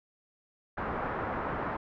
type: low-pass noise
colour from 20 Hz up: white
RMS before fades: -34 dBFS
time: 0.77-1.77 s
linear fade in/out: 10 ms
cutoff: 1400 Hz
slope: 24 dB/octave
effects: none